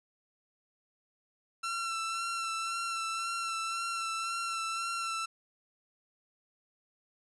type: tone with vibrato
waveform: sawtooth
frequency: 1348 Hz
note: E6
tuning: 38 cents sharp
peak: -29 dBFS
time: 1.63-5.26 s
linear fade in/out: 10 ms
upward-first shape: sine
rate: 1.9 Hz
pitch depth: 24 cents each way
effects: resampled to 24000 Hz